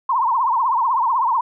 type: tone with vibrato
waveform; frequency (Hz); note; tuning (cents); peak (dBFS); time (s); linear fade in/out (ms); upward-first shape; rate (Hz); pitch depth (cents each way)
sine; 988; B5; 0; -15; 0.09-1.41; 5; triangle; 16; 200
effects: none